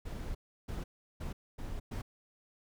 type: noise bursts at uneven times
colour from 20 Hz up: brown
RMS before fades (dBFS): -39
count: 5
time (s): 0.05-0.35 / 0.68-0.84 / 1.2-1.33 / 1.58-1.8 / 1.91-2.02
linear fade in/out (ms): 10
effects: none